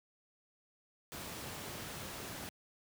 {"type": "noise", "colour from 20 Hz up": "pink", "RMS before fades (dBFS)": -44, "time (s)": [1.12, 2.49], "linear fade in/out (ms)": 0, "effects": ["high-pass 80 Hz 12 dB/octave"]}